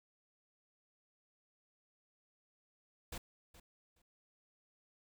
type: noise with echo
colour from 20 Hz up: pink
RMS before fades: -44 dBFS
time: 3.12-3.18 s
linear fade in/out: 5 ms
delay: 420 ms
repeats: 2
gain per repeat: -15 dB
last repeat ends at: 4.02 s
effects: none